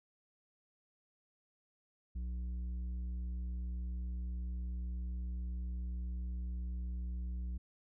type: tone with tanh clipping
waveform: sine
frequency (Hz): 60.9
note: B1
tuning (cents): -24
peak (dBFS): -38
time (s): 2.15-7.58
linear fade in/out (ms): 10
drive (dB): 7
effects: none